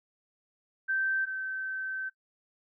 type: tone pair in turn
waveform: sine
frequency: 1556 / 1542.6 Hz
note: G6 / G6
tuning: -13 / -28 cents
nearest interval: unison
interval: 15 cents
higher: first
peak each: -26 / -32 dBFS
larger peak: first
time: 0.88-1.26 / 1.26-2.1 s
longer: second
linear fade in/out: 20 ms
effects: noise-tail reverb RT60 0.1 s tail -21 dB re dry